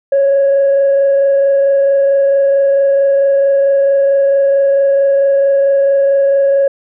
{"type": "tone with frequency modulation", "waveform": "sine", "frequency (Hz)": 553, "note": "C#5", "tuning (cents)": -4, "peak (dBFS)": -6, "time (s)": [0.12, 6.68], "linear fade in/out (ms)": 5, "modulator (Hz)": 24.5, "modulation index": 0.23, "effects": ["tanh soft clip ceiling -5 dBFS"]}